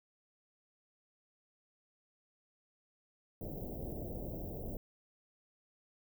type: band-stop noise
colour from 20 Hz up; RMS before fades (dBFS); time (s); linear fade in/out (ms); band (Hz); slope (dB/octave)
pink; -42; 3.41-4.77; 2; 680 to 16000; 48
effects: none